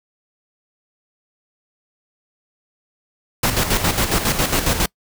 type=noise with tremolo; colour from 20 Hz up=pink; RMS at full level=-17 dBFS; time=3.43-4.86 s; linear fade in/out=5 ms; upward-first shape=square; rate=7.3 Hz; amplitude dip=55%; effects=noise-tail reverb RT60 0.1 s tail -26 dB re dry